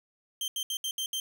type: tone bursts at uneven times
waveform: sawtooth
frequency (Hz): 3143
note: G7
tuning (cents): +4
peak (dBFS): -27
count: 6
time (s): 0.41-0.48 / 0.56-0.63 / 0.7-0.77 / 0.84-0.91 / 0.98-1.06 / 1.13-1.2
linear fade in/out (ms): 2
effects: none